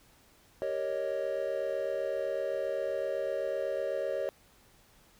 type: chord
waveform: triangle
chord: Eb dominant seventh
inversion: first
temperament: equal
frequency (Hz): 392 / 466.2 / 554.4 / 622.3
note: G4 / Bb4 / Db5 / Eb5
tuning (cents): 0 / 0 / 0 / 0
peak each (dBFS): -37 / -37 / -31 / -34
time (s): 0.62-4.29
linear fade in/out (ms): 0
effects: pink hiss -62 dBFS RMS until 5.19 s